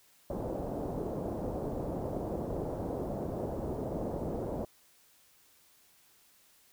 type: low-pass noise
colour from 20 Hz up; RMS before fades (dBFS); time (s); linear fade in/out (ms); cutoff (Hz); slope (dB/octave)
white; -36; 0.3-4.65; 2; 630; 24
effects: white hiss -64 dBFS RMS until 6.72 s